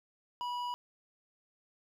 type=tone with hard clipping; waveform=sine; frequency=976 Hz; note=B5; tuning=21 cents flat; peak=-36 dBFS; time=0.41-0.74 s; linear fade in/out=0 ms; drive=9 dB; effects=none